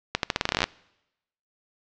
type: accelerating click train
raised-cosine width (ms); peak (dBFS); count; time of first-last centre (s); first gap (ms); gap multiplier
0.2; -4; 15; 0.15-0.64; 82; 0.85
effects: noise-tail reverb RT60 0.9 s tail -24 dB re dry + low-pass 5000 Hz 12 dB/octave